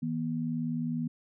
sine tone pair together, 160.51 / 240.5 Hz, E3 / B3, -46 / -46 cents, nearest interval perfect fifth, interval 700 cents, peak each -33 / -31 dBFS, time 0.02-1.08 s, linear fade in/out 10 ms, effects none

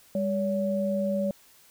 sine tone pair together, 200.7 / 567.7 Hz, G3 / C#5, +41 / +41 cents, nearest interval octave + tritone, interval 1800 cents, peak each -27 dBFS, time 0.15-1.31 s, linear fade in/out 2 ms, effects white hiss -57 dBFS RMS until 1.7 s

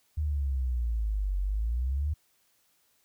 sine exponential two-way sweep, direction down then up, 77.78 to 46.25 to 77.78 Hz, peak -26 dBFS, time 0.17-2.14 s, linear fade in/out 10 ms, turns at 1.39 s, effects white hiss -69 dBFS RMS until 3.04 s

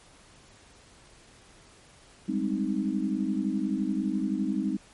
sine chord, Ab major seventh, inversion third, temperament equal, 196 / 207.7 / 261.6 / 311.1 Hz, G3 / Ab3 / C4 / Eb4, 0 / 0 / 0 / 0 cents, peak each -31 dBFS, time 2.28-4.77 s, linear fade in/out 10 ms, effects pink hiss -55 dBFS RMS until 4.93 s + MP3 48 kbps

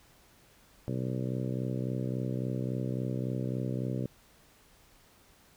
harmonic tone, 63.6 Hz, C2, 48 cents flat, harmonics 2 / 3 / 4 / 5 / 6 / 7 / 8 / 9, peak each -33 / -37 / -39 / -41 / -43 / -44 / -45 / -46 dBFS, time 0.88-4.06 s, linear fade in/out 0 ms, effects pink hiss -61 dBFS RMS until 5.56 s

